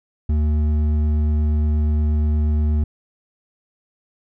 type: tone with hard clipping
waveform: sine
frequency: 75.7 Hz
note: D#2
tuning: 47 cents flat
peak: -17 dBFS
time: 0.29-2.84 s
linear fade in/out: 5 ms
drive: 7 dB
effects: none